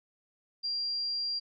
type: tone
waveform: sine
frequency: 4760 Hz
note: D8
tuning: 22 cents sharp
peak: -30 dBFS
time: 0.63-1.4 s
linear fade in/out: 20 ms
effects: none